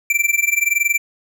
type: tone with amplitude modulation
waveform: square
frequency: 2347 Hz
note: D7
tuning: 2 cents flat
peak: -12 dBFS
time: 0.1-0.98 s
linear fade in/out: 2 ms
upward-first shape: sine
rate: 21.3 Hz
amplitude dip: 90%
effects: none